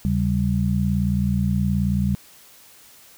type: tone cluster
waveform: sine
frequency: 76.5 / 135.3 / 194.1 Hz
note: D#2 / C#3 / G3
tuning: -29 / -42 / -17 cents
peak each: -24 / -23 / -21 dBFS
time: 0.05-2.15 s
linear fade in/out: 0 ms
effects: white hiss -49 dBFS RMS until 3.17 s